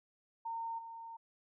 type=tone with level steps; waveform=sine; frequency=915 Hz; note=A#5; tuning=32 cents flat; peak=-37 / -45 dBFS; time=0.45-1.17 s; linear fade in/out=10 ms; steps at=0.78 s; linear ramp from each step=10 ms; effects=none